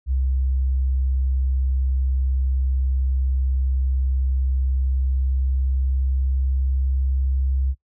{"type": "tone with pitch glide", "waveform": "sine", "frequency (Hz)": [65.41, 66.28], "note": ["C2", "C2"], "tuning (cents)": [0, 23], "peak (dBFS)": -18, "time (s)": [0.06, 7.75], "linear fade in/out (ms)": 50, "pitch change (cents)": 23, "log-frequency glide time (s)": [4.67, 7.58], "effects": ["noise-tail reverb RT60 0.1 s tail -20 dB re dry"]}